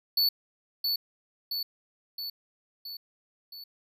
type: tone with echo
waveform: square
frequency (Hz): 4457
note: C#8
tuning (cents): +9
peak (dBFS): -22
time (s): 0.17-0.29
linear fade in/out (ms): 5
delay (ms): 670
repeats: 5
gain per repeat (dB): -4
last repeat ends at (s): 3.64
effects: none